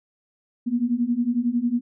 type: beating tone pair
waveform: sine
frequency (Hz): 233.6 / 244.6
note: A#3 / B3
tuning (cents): +4 / -16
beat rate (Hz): 11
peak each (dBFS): -24 / -22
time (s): 0.66-1.81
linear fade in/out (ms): 20
effects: none